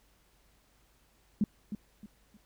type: tone with echo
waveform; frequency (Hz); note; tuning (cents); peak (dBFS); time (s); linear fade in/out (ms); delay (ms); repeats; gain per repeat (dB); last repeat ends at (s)
sine; 208.2; G#3; +5; -23; 1.41-1.44; 2; 310; 3; -10; 2.37
effects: added 50 Hz sine -68 dBFS peak until 2.45 s + pink hiss -68 dBFS RMS until 2.45 s